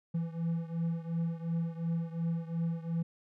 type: beating tone pair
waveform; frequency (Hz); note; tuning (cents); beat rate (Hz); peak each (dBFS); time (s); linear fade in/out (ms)
triangle; 165.7 / 168.5; E3 / E3; +9 / +38; 2.8; -31 / -34; 0.14-3.03; 10
effects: none